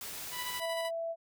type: noise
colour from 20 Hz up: white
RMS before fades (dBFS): -42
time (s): 0.01-0.6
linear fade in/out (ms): 2
type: tone with tremolo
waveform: 15% pulse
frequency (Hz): 987.8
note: B5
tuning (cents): 0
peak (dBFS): -29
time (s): 0.31-0.91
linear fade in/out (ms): 50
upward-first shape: square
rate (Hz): 13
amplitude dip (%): 35
type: tone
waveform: sine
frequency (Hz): 664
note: E5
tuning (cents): +12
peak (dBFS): -33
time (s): 0.59-1.16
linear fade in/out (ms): 50
effects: none